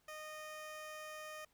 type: tone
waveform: 15% pulse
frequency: 616 Hz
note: D#5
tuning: 17 cents flat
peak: -40 dBFS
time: 0.08-1.45 s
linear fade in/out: 5 ms
effects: pink hiss -75 dBFS RMS until 1.53 s